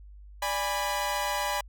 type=chord; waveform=sawtooth; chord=G# diminished; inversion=second; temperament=equal with one note detuned; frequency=587.3 / 820.6 / 987.8 Hz; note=D5 / G#5 / B5; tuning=0 / -21 / 0 cents; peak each=-30 / -28 / -27 dBFS; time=0.42-1.61 s; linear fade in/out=5 ms; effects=added 50 Hz sine -45 dBFS peak until 1.68 s